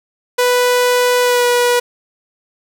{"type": "tone with pitch glide", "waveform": "sawtooth", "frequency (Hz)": [493.9, 486.5], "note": ["B4", "B4"], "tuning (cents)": [0, -26], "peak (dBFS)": -7, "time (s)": [0.38, 1.8], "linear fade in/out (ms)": 10, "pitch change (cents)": -26, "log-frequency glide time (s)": [1.22, 1.45], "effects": []}